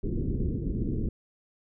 pink low-pass noise, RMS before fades -29 dBFS, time 0.03-1.09 s, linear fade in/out 5 ms, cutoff 410 Hz, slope 48 dB/octave, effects none

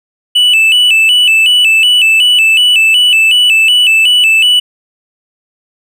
triangle tone with vibrato, 2794 Hz, F7, in tune, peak -3 dBFS, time 0.35-4.6 s, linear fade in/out 10 ms, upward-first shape square, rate 2.7 Hz, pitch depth 100 cents each way, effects none

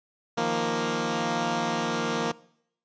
10% pulse chord, Eb suspended second, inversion none, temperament equal, 155.56 / 174.61 / 233.1 Hz, Eb3 / F3 / Bb3, 0 / 0 / 0 cents, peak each -25 / -23 / -19 dBFS, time 0.37-2.32 s, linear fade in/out 10 ms, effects noise-tail reverb RT60 0.7 s tail -21 dB re dry + resampled to 16000 Hz

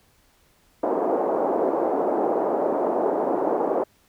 pink band-pass noise, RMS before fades -23 dBFS, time 0.83-3.84 s, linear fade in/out 5 ms, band 330 to 810 Hz, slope 24 dB/octave, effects pink hiss -61 dBFS RMS until 4.08 s

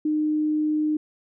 sine tone, 305.3 Hz, D#4, 33 cents flat, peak -20 dBFS, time 0.05-0.97 s, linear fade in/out 5 ms, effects none

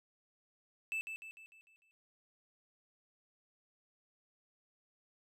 triangle tone with echo, 2637 Hz, E7, in tune, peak -33 dBFS, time 0.92-1.01 s, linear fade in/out 0 ms, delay 150 ms, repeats 6, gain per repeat -6 dB, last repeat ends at 1.91 s, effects none

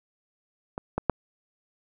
clicks, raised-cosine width 1 ms, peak -18 / -12 / -6 dBFS, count 3, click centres 0.779 / 0.98 / 1.097 s, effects none

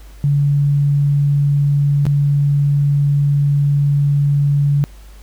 sine tone with dropouts, 143 Hz, D3, 46 cents flat, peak -11 dBFS, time 0.24-4.84 s, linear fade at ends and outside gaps 0 ms, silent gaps 2.054-2.066 s, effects added 50 Hz sine -36 dBFS peak until 5.22 s + pink hiss -48 dBFS RMS until 5.22 s

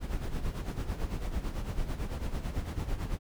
brown noise with tremolo, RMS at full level -31 dBFS, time 0-3.19 s, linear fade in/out 50 ms, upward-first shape sine, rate 9 Hz, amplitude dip 65%, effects none

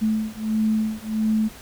sine beating tone pair, 217.1 / 218.6 Hz, A3 / A3, -23 / -11 cents, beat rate 1.5 Hz, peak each -23 dBFS, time 0.01-1.49 s, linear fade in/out 20 ms, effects pink hiss -43 dBFS RMS until 1.61 s

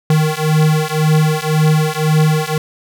square beating tone pair, 154.2 / 156.1 Hz, D#3 / D#3, -15 / +6 cents, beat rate 1.9 Hz, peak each -15 dBFS, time 0.1-2.58 s, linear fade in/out 2 ms, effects none

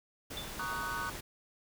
pink noise, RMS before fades -43 dBFS, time 0.3-1.21 s, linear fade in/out 10 ms
sine tone with exponential decay, 3520 Hz, A7, in tune, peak -36 dBFS, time 0.37-0.6 s, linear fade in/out 1 ms, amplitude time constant 49 ms
triangle chord, D# minor seventh, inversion second, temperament just, 933.4 / 1120.1 / 1244.5 / 1493.4 Hz, A#5 / C#6 / D#6 / F#6, +2 / +18 / 0 / +16 cents, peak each -41 / -39 / -40 / -37 dBFS, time 0.59-1.1 s, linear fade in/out 5 ms
effects none

